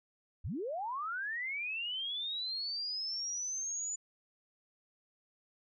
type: linear sweep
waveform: sine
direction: up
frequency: 49.22 to 7020 Hz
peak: -35 dBFS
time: 0.44-3.96 s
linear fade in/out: 10 ms
effects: none